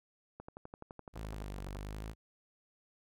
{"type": "click train", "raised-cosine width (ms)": 1, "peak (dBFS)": -32, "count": 17, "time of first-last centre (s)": [0.4, 1.756], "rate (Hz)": 11.8}
{"type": "linear two-way sweep", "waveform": "sawtooth", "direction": "down then up", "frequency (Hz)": [55.2, 47.6, 55.2], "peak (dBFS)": -37, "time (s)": [1.13, 2.15], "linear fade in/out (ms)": 50, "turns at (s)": 1.65}
{"effects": []}